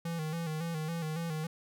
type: tone with vibrato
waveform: square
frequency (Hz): 161.7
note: E3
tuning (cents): -33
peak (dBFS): -34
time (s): 0.05-1.47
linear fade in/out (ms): 5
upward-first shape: square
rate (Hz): 3.6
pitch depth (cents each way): 63
effects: none